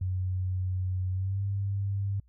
sine tone with pitch glide, 92.5 to 99.14 Hz, F#2 to G2, 0 to +20 cents, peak -27 dBFS, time 0.01-2.2 s, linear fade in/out 5 ms, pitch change +120 cents, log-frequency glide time 1.11-1.42 s, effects added 60 Hz sine -58 dBFS peak until 2.28 s

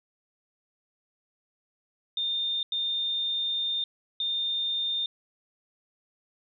sine tone bursts at uneven times, 3625 Hz, A#7, 49 cents flat, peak -26 dBFS, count 3, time 2.17-2.63 / 2.72-3.84 / 4.2-5.06 s, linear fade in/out 2 ms, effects none

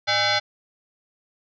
sine tone with frequency modulation, 1318.5 Hz, E6, in tune, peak -18 dBFS, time 0.07-0.4 s, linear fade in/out 20 ms, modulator 713 Hz, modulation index 4.9, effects none

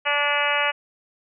harmonic tone with a mistuned harmonic, 290 Hz, D4, 22 cents flat, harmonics 2 / 3 / 4 / 5 / 6 / 7 / 8 / 9 / 10, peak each -28 / -28 / -28 / -28 / -28 / -28 / -28 / -28 / -28 dBFS, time 0.05-0.72 s, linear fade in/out 20 ms, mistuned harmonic 9, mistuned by -19 cents, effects none

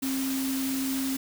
sine tone in noise, 266.8 Hz, C4, 34 cents sharp, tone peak -27 dBFS, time 0.02-1.17 s, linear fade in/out 10 ms, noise white, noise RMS -35 dBFS, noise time 0.02-1.17 s, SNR +5 dB, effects none

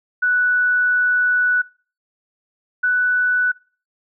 sine tone pair in turn, 1480 / 1487 Hz, F#6 / F#6, 0 / +8 cents, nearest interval unison, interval 8 cents, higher second, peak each -14 dBFS, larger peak neither, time 0.22-1.62 / 2.83-3.52 s, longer first, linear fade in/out 10 ms, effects noise-tail reverb RT60 0.4 s tail -24 dB re dry

